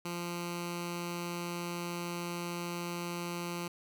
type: tone with notch filter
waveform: 10% pulse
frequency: 173.4 Hz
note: F3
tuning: 12 cents flat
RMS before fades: -38 dBFS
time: 0.05-3.68 s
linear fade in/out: 5 ms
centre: 630 Hz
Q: 1.3
effects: none